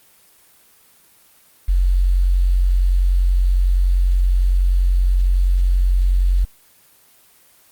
sine tone with quantisation, 45.31 Hz, F#1, 36 cents flat, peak -12 dBFS, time 1.68-6.45 s, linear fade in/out 10 ms, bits 7, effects white hiss -52 dBFS RMS until 7.71 s + Opus 24 kbps

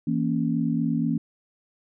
sine chord, A# diminished, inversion second, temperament equal, 164.81 / 233.1 / 277.2 Hz, E3 / A#3 / C#4, 0 / 0 / 0 cents, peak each -26 / -25 / -27 dBFS, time 0.07-1.18 s, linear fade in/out 5 ms, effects none

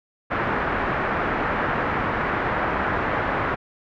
white low-pass noise, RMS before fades -24 dBFS, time 0.3-3.56 s, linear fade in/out 20 ms, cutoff 1700 Hz, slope 24 dB/octave, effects none

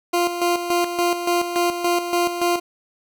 20% pulse tone with tremolo, 348.7 Hz, F4, 3 cents flat, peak -12 dBFS, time 0.13-2.6 s, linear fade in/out 10 ms, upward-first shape square, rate 3.5 Hz, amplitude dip 60%, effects none

